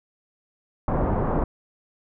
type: low-pass noise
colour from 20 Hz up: pink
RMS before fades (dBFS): -23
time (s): 0.88-1.44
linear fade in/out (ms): 2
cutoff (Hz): 1100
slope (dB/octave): 24
effects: none